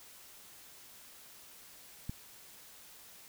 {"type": "click", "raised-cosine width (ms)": 5, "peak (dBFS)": -25, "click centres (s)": 2.095, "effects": ["white hiss -55 dBFS RMS until 3.28 s"]}